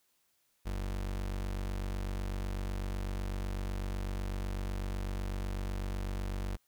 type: tone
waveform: 35% pulse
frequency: 48 Hz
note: G1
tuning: 36 cents flat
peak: -32 dBFS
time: 0.65-6.57 s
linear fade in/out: 20 ms
effects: white hiss -74 dBFS RMS until 6.67 s